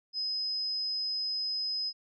sine tone, 5060 Hz, D#8, 28 cents sharp, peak -30 dBFS, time 0.13-1.93 s, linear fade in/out 50 ms, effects none

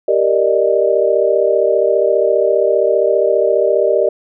sine chord, Eb major seventh, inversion first, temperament equal, 392 / 466.2 / 587.3 / 622.3 Hz, G4 / Bb4 / D5 / Eb5, 0 / 0 / 0 / 0 cents, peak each -16 dBFS, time 0.08-4.09 s, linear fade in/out 5 ms, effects none

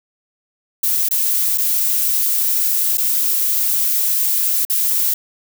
violet noise with dropouts, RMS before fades -17 dBFS, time 0.83-5.14 s, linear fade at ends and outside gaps 5 ms, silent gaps 1.088-1.109 / 1.576-1.582 / 2.973-2.98 / 4.651-4.698 s, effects none

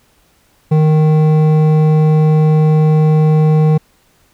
triangle tone with hard clipping, 155 Hz, D#3, 6 cents flat, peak -9 dBFS, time 0.71-3.78 s, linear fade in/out 10 ms, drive 14 dB, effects pink hiss -54 dBFS RMS until 4.33 s

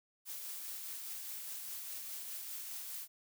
blue noise with tremolo, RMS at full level -43 dBFS, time 0.25-3.08 s, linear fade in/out 50 ms, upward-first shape triangle, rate 4.9 Hz, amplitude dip 30%, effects none

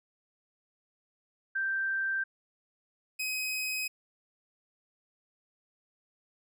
sine / sawtooth tone pair in turn, 1568 / 2526 Hz, G6 / D#7, 0 / +26 cents, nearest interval minor sixth, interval 826 cents, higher second, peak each -28 dBFS, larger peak neither, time 1.55-2.24 / 3.19-3.88 s, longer neither, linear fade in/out 10 ms, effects none

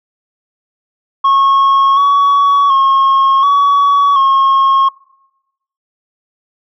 sine tone with pitch steps, 1093 / 1126 / 1083 / 1130 / 1083 Hz, C#6 / C#6 / C#6 / C#6 / C#6, -25 / +27 / -41 / +33 / -41 cents, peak -4 dBFS, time 1.24-4.89 s, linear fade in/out 10 ms, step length 730 ms, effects noise-tail reverb RT60 0.9 s tail -22 dB re dry + tanh soft clip ceiling -6 dBFS

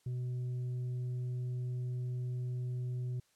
triangle tone with tanh clipping, 124.6 Hz, B2, 16 cents sharp, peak -35 dBFS, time 0.06-3.2 s, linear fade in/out 5 ms, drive 8 dB, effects white hiss -72 dBFS RMS until 3.35 s + low-pass 10000 Hz 12 dB/octave

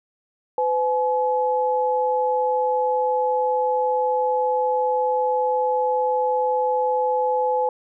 sine tone pair together, 505.7 / 851 Hz, B4 / G#5, +41 / +42 cents, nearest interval major sixth, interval 901 cents, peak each -21 dBFS, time 0.58-7.69 s, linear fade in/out 2 ms, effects none

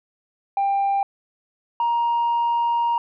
sine tone pair in turn, 793 / 940.3 Hz, G5 / A#5, +20 / +15 cents, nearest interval minor third, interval 295 cents, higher second, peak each -16 dBFS, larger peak neither, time 0.57-1.03 / 1.8-2.98 s, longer second, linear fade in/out 2 ms, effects tanh soft clip ceiling -16 dBFS

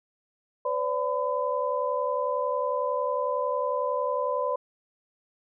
sine tone cluster, 506 / 577 / 1008 Hz, B4 / D5 / B5, +42 / -31 / +35 cents, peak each -29 dBFS, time 0.65-4.56 s, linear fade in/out 5 ms, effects none

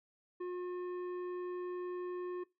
sine tone with tanh clipping, 358.9 Hz, F4, 47 cents sharp, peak -39 dBFS, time 0.4-2.44 s, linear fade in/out 10 ms, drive 10 dB, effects noise-tail reverb RT60 0.2 s tail -20 dB re dry

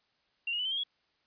sine tone with pitch steps, 2764 / 2871 / 2983 / 3099 / 3219 / 3344 Hz, F7 / F7 / F#7 / G7 / G7 / G#7, -19 / +47 / +13 / -21 / +45 / +11 cents, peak -30 dBFS, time 0.47-0.836 s, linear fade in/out 5 ms, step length 61 ms, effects white hiss -73 dBFS RMS until 1.26 s + resampled to 11025 Hz

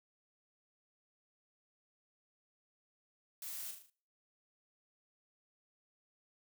blue noise with echo, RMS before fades -45 dBFS, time 3.42-3.71 s, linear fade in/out 2 ms, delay 38 ms, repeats 5, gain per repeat -5 dB, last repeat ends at 3.9 s, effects noise-tail reverb RT60 0.5 s tail -24 dB re dry

